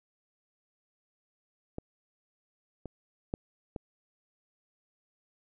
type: clicks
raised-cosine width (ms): 2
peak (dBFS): -23 / -26 / -18 / -23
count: 4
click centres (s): 1.784 / 2.857 / 3.339 / 3.762
effects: none